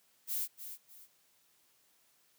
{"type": "noise with echo", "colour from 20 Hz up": "violet", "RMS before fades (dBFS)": -35, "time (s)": [0.27, 0.48], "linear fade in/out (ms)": 50, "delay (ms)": 300, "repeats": 2, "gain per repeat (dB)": -10, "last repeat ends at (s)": 1.08, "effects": ["white hiss -70 dBFS RMS until 2.38 s", "high-pass 80 Hz 12 dB/octave"]}